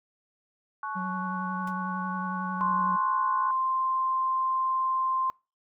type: chord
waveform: sine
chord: F# minor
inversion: first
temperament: equal with one note detuned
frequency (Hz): 861.9 / 1108.7 / 1480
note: A5 / C#6 / F#6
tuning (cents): -36 / 0 / 0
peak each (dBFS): -37 / -33 / -38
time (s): 0.83-3.51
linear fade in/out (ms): 2
type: tone with vibrato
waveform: triangle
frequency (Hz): 185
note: F#3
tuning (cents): 0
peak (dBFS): -30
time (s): 0.95-2.97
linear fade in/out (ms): 20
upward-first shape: sine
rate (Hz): 11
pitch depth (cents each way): 23
type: noise with exponential decay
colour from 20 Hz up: pink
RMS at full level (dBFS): -42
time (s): 1.67-1.74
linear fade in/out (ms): 5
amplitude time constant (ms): 15
type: tone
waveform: sine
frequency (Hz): 1046.5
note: C6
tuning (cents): 0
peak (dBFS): -24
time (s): 2.61-5.3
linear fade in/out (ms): 0
effects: noise-tail reverb RT60 0.3 s tail -26 dB re dry